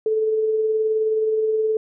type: tone with tremolo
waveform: sine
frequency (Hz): 436.8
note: A4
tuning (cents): -13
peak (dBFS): -16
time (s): 0.06-1.77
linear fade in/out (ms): 2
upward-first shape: sine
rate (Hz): 19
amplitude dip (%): 30
effects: none